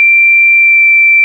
sine tone with pitch glide, 2357 to 2342 Hz, D7 to D7, +6 to -5 cents, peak -3 dBFS, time 0-1.24 s, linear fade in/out 0 ms, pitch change -11 cents, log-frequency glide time 0.56-0.84 s, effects 7-bit

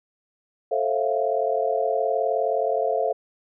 sine chord, F major seventh, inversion first, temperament equal with one note detuned, 440 / 533.3 / 659.3 / 698.5 Hz, A4 / C5 / E5 / F5, 0 / +33 / 0 / 0 cents, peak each -26 dBFS, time 0.71-3.13 s, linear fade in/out 10 ms, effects none

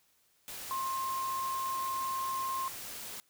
sine tone in noise, 1060 Hz, C6, 22 cents sharp, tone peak -32 dBFS, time 0.71-2.68 s, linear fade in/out 0 ms, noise white, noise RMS -43 dBFS, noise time 0.48-3.2 s, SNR +8 dB, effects white hiss -70 dBFS RMS until 3.29 s

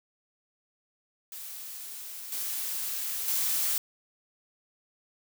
blue noise with level steps, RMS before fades -41 / -33 / -28 dBFS, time 1.32-3.78 s, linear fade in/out 2 ms, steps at 2.32 / 3.28 s, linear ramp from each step 2 ms, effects none

